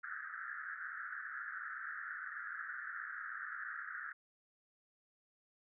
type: band-pass noise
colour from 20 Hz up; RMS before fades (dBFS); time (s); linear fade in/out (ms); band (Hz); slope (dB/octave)
white; -45; 0.03-4.13; 10; 1300 to 1800; 96
effects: none